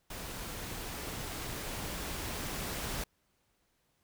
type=noise with level ramp; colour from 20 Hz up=pink; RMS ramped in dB=-42 to -37 dBFS; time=0.1-3.04 s; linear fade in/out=5 ms; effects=pink hiss -75 dBFS RMS until 4.03 s